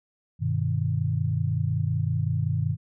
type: chord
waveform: sine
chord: G augmented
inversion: none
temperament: equal with one note detuned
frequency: 98 / 123.47 / 153.78 Hz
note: G2 / B2 / D#3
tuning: 0 / 0 / -20 cents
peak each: -27 dBFS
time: 0.39-2.77 s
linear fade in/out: 50 ms
effects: none